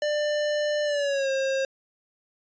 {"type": "tone with pitch glide", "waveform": "square", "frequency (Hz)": [595, 536.2], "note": ["D5", "C5"], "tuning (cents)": [22, 42], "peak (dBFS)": -24, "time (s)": [0.02, 1.65], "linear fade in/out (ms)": 2, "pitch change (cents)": -180, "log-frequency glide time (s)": [0.84, 1.3], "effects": ["resampled to 16000 Hz"]}